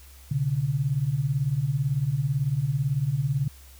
sine beating tone pair, 124.9 / 142.9 Hz, B2 / D3, +20 / -47 cents, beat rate 18 Hz, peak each -27 / -24 dBFS, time 0.31-3.48 s, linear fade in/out 5 ms, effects added 67 Hz sine -47 dBFS peak until 3.79 s + white hiss -53 dBFS RMS until 3.79 s

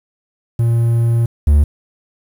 triangle tone pair in turn, 116.6 / 73.32 Hz, A#2 / D2, +1 / -2 cents, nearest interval minor sixth, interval 803 cents, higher first, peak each -9 / -5 dBFS, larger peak second, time 0.59-1.26 / 1.47-1.64 s, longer first, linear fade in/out 5 ms, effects 7-bit

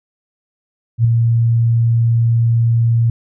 sine tone with ADSR envelope, 116.1 Hz, A#2, 7 cents flat, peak -6 dBFS, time 0.98-3.1 s, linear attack 67 ms, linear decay 6 ms, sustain -4 dB, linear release 3 ms, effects none

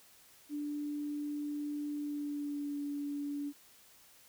sine tone with pitch glide, 293.7 to 287.8 Hz, D4 to D4, 0 to -35 cents, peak -35 dBFS, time 0.49-3.53 s, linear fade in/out 50 ms, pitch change -35 cents, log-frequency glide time 1.94-2.79 s, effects white hiss -61 dBFS RMS until 4.28 s

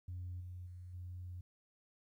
sine tone with level steps, 89.7 Hz, F2, 47 cents sharp, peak -40 / -44 / -47 / -43 dBFS, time 0.08-1.41 s, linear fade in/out 5 ms, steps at 0.4 / 0.66 / 0.93 s, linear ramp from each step 10 ms, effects tanh soft clip ceiling -38 dBFS + 13-bit

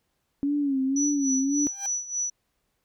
sine tone with vibrato, 277.2 Hz, C#4, in tune, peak -22 dBFS, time 0.43-1.67 s, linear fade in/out 0 ms, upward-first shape sine, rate 1.9 Hz, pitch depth 89 cents each way
sine tone with tremolo, 5920 Hz, F#8, in tune, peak -24 dBFS, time 0.96-2.3 s, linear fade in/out 5 ms, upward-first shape sine, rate 3.4 Hz, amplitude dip 80%
sawtooth tone with exponential growth, 796 Hz, G5, 26 cents sharp, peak -30 dBFS, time 1.65-1.86 s, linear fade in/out 1 ms, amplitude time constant 44 ms
effects pink hiss -75 dBFS RMS until 2.84 s

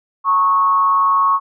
sine tone with frequency modulation, 1100 Hz, C#6, 14 cents flat, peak -11 dBFS, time 0.24-1.4 s, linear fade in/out 50 ms, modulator 182 Hz, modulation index 0.42, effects none

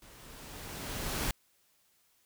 pink noise with level ramp, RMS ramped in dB -55 to -32 dBFS, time 0.02-1.31 s, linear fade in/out 2 ms, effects white hiss -70 dBFS RMS until 2.25 s

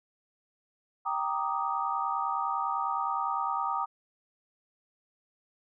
sine chord, Eb major seventh, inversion first, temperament equal, 784 / 932.3 / 1174.7 / 1244.5 Hz, G5 / Bb5 / D6 / Eb6, 0 / 0 / 0 / 0 cents, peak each -34 / -33 / -35 / -32 dBFS, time 1.05-3.86 s, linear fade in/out 20 ms, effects none

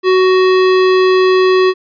square tone, 372.6 Hz, F#4, 12 cents sharp, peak -8 dBFS, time 0.03-1.74 s, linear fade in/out 50 ms, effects resampled to 11025 Hz

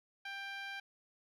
10% pulse tone with band-pass filter, 790 Hz, G5, 13 cents sharp, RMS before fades -44 dBFS, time 0.25-0.8 s, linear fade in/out 5 ms, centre 1600 Hz, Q 1.1, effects none

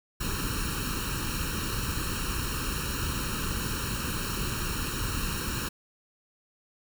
pink noise with comb filter, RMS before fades -31 dBFS, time 0.2-5.69 s, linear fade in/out 10 ms, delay 0.72 ms, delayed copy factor +1, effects none

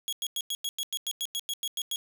sawtooth tone bursts, 3322 Hz, G#7, in tune, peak -26 dBFS, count 14, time 0.08-1.959 s, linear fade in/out 0 ms, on 46 ms, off 95 ms, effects none

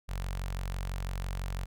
sawtooth tone with notch filter, 46 Hz, F#1, 9 cents flat, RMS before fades -35 dBFS, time 0.08-1.66 s, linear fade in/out 20 ms, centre 310 Hz, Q 0.57, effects none

